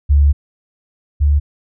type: tone pair in turn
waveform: sine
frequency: 71.7 / 72.62 Hz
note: D2 / D2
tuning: -41 / -19 cents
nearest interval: unison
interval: 22 cents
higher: second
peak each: -7 / -9 dBFS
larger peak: first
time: 0.09-0.33 / 1.2-1.4 s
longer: first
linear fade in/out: 20 ms
effects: none